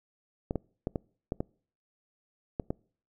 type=clicks; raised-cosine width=2 ms; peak=-17 dBFS; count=8; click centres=0.509 / 0.557 / 0.871 / 0.958 / 1.321 / 1.405 / 2.598 / 2.705 s; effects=noise-tail reverb RT60 0.5 s tail -26 dB re dry